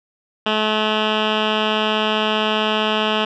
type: tone with low-pass filter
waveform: 10% pulse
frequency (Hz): 215.3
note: A3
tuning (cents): -37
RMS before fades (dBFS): -19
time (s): 0.46-3.25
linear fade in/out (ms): 5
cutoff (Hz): 2900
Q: 3.5
effects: none